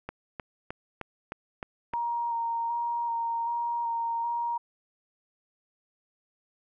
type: click train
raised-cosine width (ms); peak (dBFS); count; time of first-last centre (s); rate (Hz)
0.5; -20; 7; 0.09-1.936; 3.25
type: tone with vibrato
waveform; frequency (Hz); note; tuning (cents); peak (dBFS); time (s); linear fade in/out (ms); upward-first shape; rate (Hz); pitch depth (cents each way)
sine; 935; A#5; +5; -27; 1.93-4.58; 10; square; 1.3; 14
effects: none